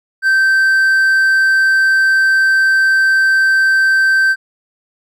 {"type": "tone", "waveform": "triangle", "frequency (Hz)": 1556, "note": "G6", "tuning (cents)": -13, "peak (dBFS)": -7, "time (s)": [0.22, 4.36], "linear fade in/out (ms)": 50, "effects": []}